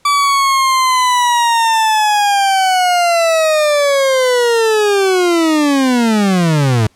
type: linear sweep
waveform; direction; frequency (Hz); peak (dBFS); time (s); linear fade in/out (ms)
40% pulse; down; 1158 to 103.83; -9; 0.05-6.87; 5
effects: pink hiss -54 dBFS RMS until 6.95 s + low-pass 10000 Hz 12 dB/octave